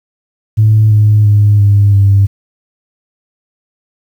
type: tone with pitch steps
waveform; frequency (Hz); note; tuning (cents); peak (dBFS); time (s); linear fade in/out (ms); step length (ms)
sine; 108.2 / 105.91 / 103.67 / 101.48 / 99.33; A2 / G#2 / G#2 / G#2 / G2; -29 / +34 / -3 / -40 / +23; -3; 0.57-2.27; 20; 340
effects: tanh soft clip ceiling 0 dBFS + 7-bit